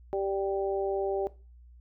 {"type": "harmonic tone", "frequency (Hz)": 195.8, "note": "G3", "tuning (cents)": -2, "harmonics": [2, 3, 4], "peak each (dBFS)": [-29, -33, -35], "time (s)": [0.13, 1.27], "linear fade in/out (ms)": 0, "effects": ["noise-tail reverb RT60 0.3 s tail -17 dB re dry", "added 60 Hz sine -50 dBFS peak until 1.8 s"]}